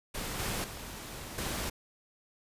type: noise with level steps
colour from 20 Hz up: pink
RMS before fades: -37 / -34 / -43 / -35 dBFS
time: 0.14-1.7 s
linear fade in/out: 10 ms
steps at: 0.39 / 0.64 / 1.38 s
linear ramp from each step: 2 ms
effects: resampled to 32000 Hz